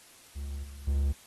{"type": "tone with level steps", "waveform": "triangle", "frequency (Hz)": 70, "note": "C#2", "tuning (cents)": 18, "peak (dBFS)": [-32, -40, -22], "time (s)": [0.35, 1.13], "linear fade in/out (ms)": 20, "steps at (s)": [0.63, 0.87], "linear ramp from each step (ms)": 10, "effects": ["white hiss -55 dBFS RMS until 1.26 s", "AAC 32 kbps"]}